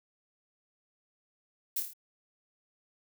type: noise with echo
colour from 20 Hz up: violet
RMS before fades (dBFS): -31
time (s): 1.76-1.8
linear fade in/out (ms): 5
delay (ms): 27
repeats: 5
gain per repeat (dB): -4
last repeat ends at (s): 1.935
effects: none